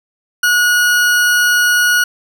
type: tone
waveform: 40% pulse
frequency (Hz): 1454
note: F#6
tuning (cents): -31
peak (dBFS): -9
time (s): 0.43-2.04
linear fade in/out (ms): 5
effects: none